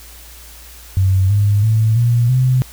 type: tone with pitch steps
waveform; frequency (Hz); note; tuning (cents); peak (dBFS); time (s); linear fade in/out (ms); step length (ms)
sine; 95 / 102.41 / 110.39 / 119 / 128.28; F#2 / G#2 / A2 / A#2 / C3; +46 / -24 / +6 / +36 / -34; -10; 0.97-2.62; 0; 330
effects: added 58 Hz sine -39 dBFS peak until 2.72 s + white hiss -40 dBFS RMS until 2.72 s